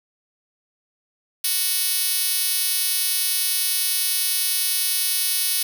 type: tone with high-pass filter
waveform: 5% pulse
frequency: 370 Hz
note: F#4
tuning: in tune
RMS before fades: -22 dBFS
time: 1.44-5.63 s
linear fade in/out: 5 ms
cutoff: 7000 Hz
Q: 0.57
effects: none